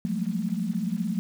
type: tone cluster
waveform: sine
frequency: 174.6 / 187 / 209.9 / 226.7 Hz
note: F3 / F#3 / G#3 / A#3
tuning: 0 / +19 / +19 / -48 cents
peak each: -31 dBFS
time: 0.05-1.19 s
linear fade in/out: 0 ms
effects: 8-bit